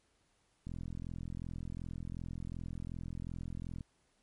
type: click train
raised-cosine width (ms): 5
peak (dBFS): -30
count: 135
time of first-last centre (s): 0.67-3.808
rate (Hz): 42.7
effects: pink hiss -74 dBFS RMS until 4.22 s + MP3 48 kbps